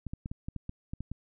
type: clicks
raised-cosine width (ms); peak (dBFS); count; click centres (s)
5; -24; 10; 0.067 / 0.135 / 0.259 / 0.315 / 0.485 / 0.563 / 0.694 / 0.935 / 1.006 / 1.116
effects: none